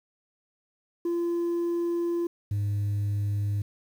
sine tone pair in turn, 342.7 / 102.21 Hz, F4 / G#2, -33 / -27 cents, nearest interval octave + major sixth, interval 2094 cents, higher first, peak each -22 dBFS, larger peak neither, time 1.05-2.27 / 2.51-3.62 s, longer first, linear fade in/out 5 ms, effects tanh soft clip ceiling -24 dBFS + 9-bit

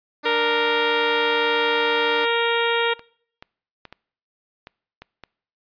10% pulse tone, 296.9 Hz, D4, 19 cents sharp, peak -20 dBFS, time 0.23-2.26 s, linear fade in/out 20 ms
harmonic tone, 466.2 Hz, A#4, in tune, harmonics 1 / 2 / 3 / 4 / 5 / 6 / 7 / 8, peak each -22 / -25 / -27 / -28 / -29 / -30 / -30 / -31 dBFS, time 0.25-2.94 s, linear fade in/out 10 ms
clicks, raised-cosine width 0.3 ms, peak -23 dBFS, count 7, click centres 2.994 / 3.425 / 3.853 / 3.926 / 4.671 / 5.02 / 5.237 s
effects noise-tail reverb RT60 0.6 s tail -24 dB re dry + resampled to 11025 Hz

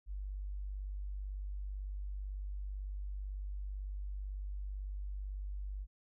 sine tone, 49 Hz, G1, in tune, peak -38 dBFS, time 0.06-5.87 s, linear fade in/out 50 ms, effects none

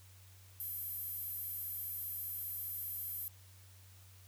square tone with high-pass filter, 457.5 Hz, A#4, 32 cents flat, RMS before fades -42 dBFS, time 0.6-3.28 s, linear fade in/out 0 ms, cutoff 12000 Hz, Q 8.3, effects added 94 Hz sine -57 dBFS peak until 4.27 s + white hiss -63 dBFS RMS until 4.27 s

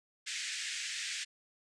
pink band-pass noise, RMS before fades -39 dBFS, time 0.26-1.25 s, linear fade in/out 20 ms, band 1700 to 8400 Hz, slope 48 dB/octave, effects none

